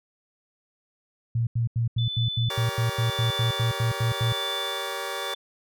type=tone bursts; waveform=sine; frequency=116.54 Hz; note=A#2; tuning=in tune; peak=-21 dBFS; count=15; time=1.35-4.326 s; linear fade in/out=5 ms; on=120 ms; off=84 ms
type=tone with tremolo; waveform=sine; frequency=3502 Hz; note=A7; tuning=9 cents flat; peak=-28 dBFS; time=1.98-5.35 s; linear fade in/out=5 ms; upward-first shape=sine; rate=0.9 Hz; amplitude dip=70%
type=chord; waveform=15% pulse; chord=G diminished; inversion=none; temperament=just; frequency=392 / 470.4 / 564.5 Hz; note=G4 / Bb4 / Db5; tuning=0 / +16 / +31 cents; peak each=-29 / -29 / -27 dBFS; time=2.5-5.34 s; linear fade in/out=2 ms
effects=none